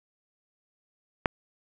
click, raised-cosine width 0.5 ms, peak -7 dBFS, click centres 1.258 s, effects none

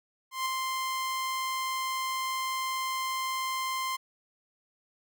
sawtooth tone with ADSR envelope, 1046.5 Hz, C6, in tune, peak -23 dBFS, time 0.31-3.97 s, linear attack 150 ms, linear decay 4 ms, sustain -3 dB, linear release 17 ms, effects none

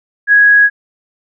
sine tone, 1661.2 Hz, G#6, in tune, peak -4 dBFS, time 0.27-0.7 s, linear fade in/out 50 ms, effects none

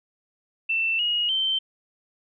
sine tone with pitch steps, 2675 / 2884 / 3108 Hz, E7 / F#7 / G7, +25 / -45 / -16 cents, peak -21 dBFS, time 0.69-1.59 s, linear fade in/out 10 ms, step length 300 ms, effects none

